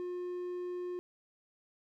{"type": "tone", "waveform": "triangle", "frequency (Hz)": 357.5, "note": "F4", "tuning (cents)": 41, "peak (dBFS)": -34, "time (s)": [0, 0.99], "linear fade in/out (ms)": 0, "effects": []}